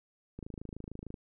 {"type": "click train", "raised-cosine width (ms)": 3, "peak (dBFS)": -29, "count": 21, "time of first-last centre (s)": [0.39, 1.142], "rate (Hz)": 26.6, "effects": []}